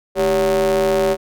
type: ring-modulated tone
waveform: square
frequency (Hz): 88.1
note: F2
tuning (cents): +16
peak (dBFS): -12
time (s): 0.15-1.17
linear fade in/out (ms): 50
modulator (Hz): 478
effects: none